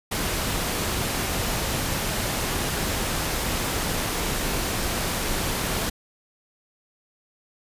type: noise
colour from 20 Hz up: pink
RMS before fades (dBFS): -26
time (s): 0.11-5.9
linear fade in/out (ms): 10
effects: resampled to 32000 Hz